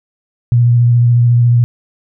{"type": "tone with vibrato", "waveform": "sine", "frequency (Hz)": 120, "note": "B2", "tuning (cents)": -49, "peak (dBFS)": -6, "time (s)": [0.52, 1.64], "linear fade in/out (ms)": 0, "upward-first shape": "sine", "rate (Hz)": 14, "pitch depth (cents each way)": 19, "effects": []}